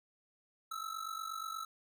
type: ring-modulated tone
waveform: square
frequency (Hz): 1312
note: E6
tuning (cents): -9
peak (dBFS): -37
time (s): 0.71-1.65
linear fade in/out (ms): 5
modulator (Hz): 24.2
effects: none